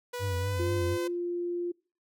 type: tone with pitch glide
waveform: sawtooth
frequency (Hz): 489.8 to 510.6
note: B4 to C5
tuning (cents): -14 to -42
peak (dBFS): -30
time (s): 0.13-1.08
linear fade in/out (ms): 10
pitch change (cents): +72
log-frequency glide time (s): 0.39-0.69
type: tone with vibrato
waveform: triangle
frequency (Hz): 93.6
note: F#2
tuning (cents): +20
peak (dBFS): -27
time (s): 0.19-0.98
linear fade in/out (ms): 50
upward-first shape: sine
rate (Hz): 4.1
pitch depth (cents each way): 98
type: tone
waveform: sine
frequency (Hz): 349.2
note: F4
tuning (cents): 0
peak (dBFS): -29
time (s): 0.59-1.72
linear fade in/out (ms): 10
effects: noise-tail reverb RT60 0.4 s tail -26 dB re dry